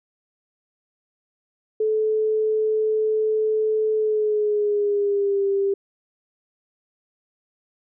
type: tone with pitch glide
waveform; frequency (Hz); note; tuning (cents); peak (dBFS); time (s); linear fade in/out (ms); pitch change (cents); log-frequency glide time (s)
sine; 433.7 to 395.4; A4 to G4; -25 to +15; -18; 1.8-5.74; 5; -160; 3.95-5.46
effects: none